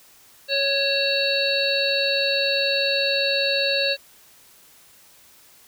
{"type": "harmonic tone with a mistuned harmonic", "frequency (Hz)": 554.4, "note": "C#5", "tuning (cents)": 0, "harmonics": [1, 3, 5, 7, 8], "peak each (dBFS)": [-24, -29, -25, -26, -25], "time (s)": [0.48, 3.97], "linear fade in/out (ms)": 50, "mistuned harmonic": 5, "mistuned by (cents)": -39, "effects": ["white hiss -52 dBFS RMS until 5.67 s"]}